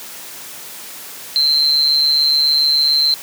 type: tone with amplitude modulation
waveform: sine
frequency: 4115 Hz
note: C8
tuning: 30 cents flat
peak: -8 dBFS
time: 1.36-3.14 s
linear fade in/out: 0 ms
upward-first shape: sine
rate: 147 Hz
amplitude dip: 70%
effects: white hiss -33 dBFS RMS until 3.22 s + high-pass 150 Hz 12 dB/octave